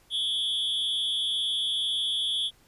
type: tone with amplitude modulation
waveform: triangle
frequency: 3365 Hz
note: G#7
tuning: 22 cents sharp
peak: -20 dBFS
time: 0.1-2.51 s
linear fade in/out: 50 ms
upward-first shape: sine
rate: 242 Hz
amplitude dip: 90%
effects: pink hiss -61 dBFS RMS until 2.67 s + resampled to 32000 Hz